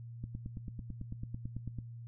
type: click train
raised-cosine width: 5 ms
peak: -28 dBFS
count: 15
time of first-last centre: 0.24-1.787 s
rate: 9.05 Hz
effects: noise-tail reverb RT60 0.2 s tail -20 dB re dry + added 117 Hz sine -44 dBFS peak until 2.07 s